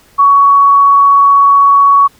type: tone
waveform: sine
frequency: 1121 Hz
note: C#6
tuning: 19 cents sharp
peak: -3 dBFS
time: 0.18-2.08 s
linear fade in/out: 20 ms
effects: pink hiss -46 dBFS RMS until 2.19 s